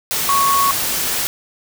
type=tone in noise; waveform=sine; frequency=1108.7 Hz; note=C#6; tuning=in tune; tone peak=-13 dBFS; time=0.29-0.71 s; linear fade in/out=0 ms; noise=white; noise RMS=-20 dBFS; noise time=0.11-1.27 s; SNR=+4 dB; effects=none